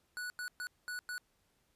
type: tone bursts at uneven times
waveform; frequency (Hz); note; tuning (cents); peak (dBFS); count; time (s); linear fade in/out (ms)
square; 1474; F#6; -7; -39; 5; 0.17-0.3 / 0.39-0.48 / 0.6-0.67 / 0.88-0.99 / 1.09-1.18; 0
effects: pink hiss -75 dBFS RMS until 1.75 s + resampled to 32000 Hz